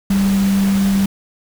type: tone in noise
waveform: sine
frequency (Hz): 196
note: G3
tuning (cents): 0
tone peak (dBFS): -12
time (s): 0.1-1.06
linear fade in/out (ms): 5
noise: pink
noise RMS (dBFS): -27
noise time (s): 0.1-1.06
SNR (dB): +12
effects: none